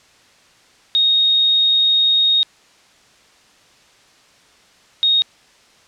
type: tone pair in turn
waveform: sine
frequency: 3729 / 3729 Hz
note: A#7 / A#7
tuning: 0 / 0 cents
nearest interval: unison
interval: 0 cents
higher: neither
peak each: -11 dBFS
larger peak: neither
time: 0.95-2.43 / 5.03-5.22 s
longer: first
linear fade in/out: 0 ms
effects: white hiss -51 dBFS RMS until 5.87 s + low-pass 6000 Hz 12 dB/octave